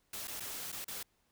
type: noise with dropouts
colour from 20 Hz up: white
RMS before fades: -42 dBFS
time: 0.13-1.03 s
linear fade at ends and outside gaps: 5 ms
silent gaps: 0.274-0.279 / 0.399-0.404 / 0.719-0.725 / 0.845-0.88 s
effects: pink hiss -75 dBFS RMS until 1.31 s